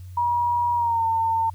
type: tone with pitch glide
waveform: sine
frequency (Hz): 958 to 904.2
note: A#5 to A5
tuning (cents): +47 to +47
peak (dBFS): -19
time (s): 0.17-1.5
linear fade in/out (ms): 5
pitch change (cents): -100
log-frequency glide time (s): 0.75-1.05
effects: added 91 Hz sine -36 dBFS peak until 1.54 s + white hiss -59 dBFS RMS until 1.54 s